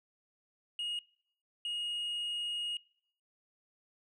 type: tone bursts at uneven times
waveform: sine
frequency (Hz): 2872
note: F7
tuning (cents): +48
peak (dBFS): -31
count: 2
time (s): 0.79-0.99 / 1.65-2.77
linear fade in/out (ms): 2
effects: noise-tail reverb RT60 0.6 s tail -24 dB re dry + tanh soft clip ceiling -33 dBFS